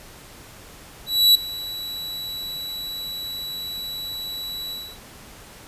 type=tone with ADSR envelope; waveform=45% pulse; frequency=3929 Hz; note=B7; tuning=10 cents flat; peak=-10 dBFS; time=1.06-4.99 s; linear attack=290 ms; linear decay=5 ms; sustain=-19 dB; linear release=270 ms; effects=pink hiss -44 dBFS RMS until 5.67 s + resampled to 32000 Hz